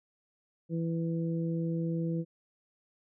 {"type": "harmonic tone", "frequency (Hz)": 165.7, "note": "E3", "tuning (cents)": 9, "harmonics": [1, 2, 3], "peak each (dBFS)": [-30, -36, -40], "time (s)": [0.69, 2.25], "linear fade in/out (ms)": 50, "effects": []}